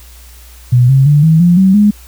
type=tone with pitch steps; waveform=sine; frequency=123.47 / 134.64 / 146.83 / 160.12 / 174.61 / 190.42 / 207.7 Hz; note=B2 / C3 / D3 / D#3 / F3 / G3 / G#3; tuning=0 / +50 / 0 / +50 / 0 / -50 / 0 cents; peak=-4 dBFS; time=0.72-1.91 s; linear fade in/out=10 ms; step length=170 ms; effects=added 60 Hz sine -35 dBFS peak until 2.07 s + white hiss -41 dBFS RMS until 2.07 s